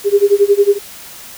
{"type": "tone with tremolo", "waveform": "sine", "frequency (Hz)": 404.1, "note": "G#4", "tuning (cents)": -47, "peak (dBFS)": -4, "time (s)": [0.04, 0.79], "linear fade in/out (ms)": 50, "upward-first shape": "sine", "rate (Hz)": 11, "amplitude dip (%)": 95, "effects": ["white hiss -34 dBFS RMS until 1.37 s"]}